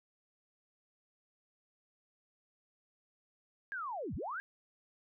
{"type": "linear two-way sweep", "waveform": "sine", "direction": "down then up", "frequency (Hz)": [1661.2, 49.96, 1661.2], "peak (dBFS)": -37, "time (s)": [3.72, 4.4], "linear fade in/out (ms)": 0, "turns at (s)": 4.15, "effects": []}